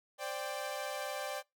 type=chord; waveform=sawtooth; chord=C suspended second; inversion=none; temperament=equal with one note detuned; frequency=523.3 / 587.3 / 787.6 Hz; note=C5 / D5 / G5; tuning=0 / 0 / +8 cents; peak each=-40 / -36 / -38 dBFS; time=0.18-1.43 s; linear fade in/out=50 ms; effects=noise-tail reverb RT60 0.2 s tail -23 dB re dry